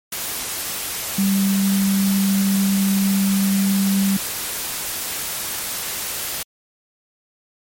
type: tone in noise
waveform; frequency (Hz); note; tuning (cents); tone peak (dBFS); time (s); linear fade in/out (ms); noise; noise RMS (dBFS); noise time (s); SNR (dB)
sine; 195.6; G3; -4; -15; 1.18-4.17; 5; white; -26; 0.12-6.43; +8
effects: MP3 64 kbps